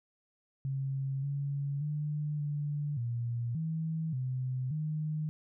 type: tone with pitch steps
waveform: sine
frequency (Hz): 135.6 / 141 / 149.4 / 146.6 / 118.7 / 160.6 / 128.6 / 153.9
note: C#3 / C#3 / D3 / D3 / A#2 / E3 / C3 / D#3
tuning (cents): -38 / +30 / +30 / -3 / +32 / -45 / -30 / -19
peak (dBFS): -31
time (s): 0.65-5.29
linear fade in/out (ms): 0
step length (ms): 580
effects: none